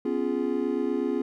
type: chord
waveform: triangle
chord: C# dominant seventh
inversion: third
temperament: just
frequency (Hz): 249.5 / 277.2 / 346.5 / 415.8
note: B3 / C#4 / E#4 / G#4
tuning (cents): +18 / 0 / -14 / +2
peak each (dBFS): -28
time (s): 0.05-1.22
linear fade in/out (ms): 5
effects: none